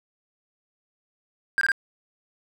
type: tone bursts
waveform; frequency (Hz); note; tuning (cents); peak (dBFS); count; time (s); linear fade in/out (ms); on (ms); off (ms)
triangle; 1599; G6; +34; -17; 3; 1.58-1.718; 0; 32; 21
effects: none